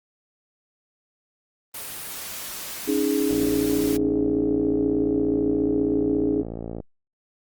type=noise; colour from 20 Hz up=white; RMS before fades=-34 dBFS; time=1.74-3.97 s; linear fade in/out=5 ms
type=chord; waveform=sine; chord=C# suspended second; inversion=none; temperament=just; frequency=277.2 / 311.8 / 415.8 Hz; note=C#4 / D#4 / G#4; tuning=0 / +4 / +2 cents; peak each=-24 dBFS; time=2.87-6.43 s; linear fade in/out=20 ms
type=click train; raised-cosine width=2 ms; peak=-19 dBFS; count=199; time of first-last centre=3.31-6.802 s; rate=56.7 Hz
effects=Opus 32 kbps